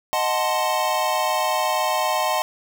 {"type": "chord", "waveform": "square", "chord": "D# diminished seventh", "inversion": "none", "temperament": "equal", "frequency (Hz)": [622.3, 740, 880, 1046.5], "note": ["D#5", "F#5", "A5", "C6"], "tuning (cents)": [0, 0, 0, 0], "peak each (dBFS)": -26, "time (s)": [0.13, 2.42], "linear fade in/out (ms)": 0, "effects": []}